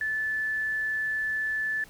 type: tone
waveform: sine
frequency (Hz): 1744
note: A6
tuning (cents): -16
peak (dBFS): -26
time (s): 0.01-1.84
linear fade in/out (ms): 2
effects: pink hiss -53 dBFS RMS until 1.89 s